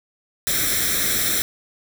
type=noise with comb filter; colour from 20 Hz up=white; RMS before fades=-21 dBFS; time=0.47-1.42 s; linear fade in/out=0 ms; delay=0.53 ms; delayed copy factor=+0.8; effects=none